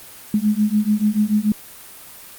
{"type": "beating tone pair", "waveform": "sine", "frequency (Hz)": [207.7, 214.6], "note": ["G#3", "A3"], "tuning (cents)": [0, -43], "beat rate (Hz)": 6.9, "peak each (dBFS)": -18, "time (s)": [0.34, 1.52], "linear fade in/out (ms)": 2, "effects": ["white hiss -40 dBFS RMS until 2.38 s", "Opus 32 kbps"]}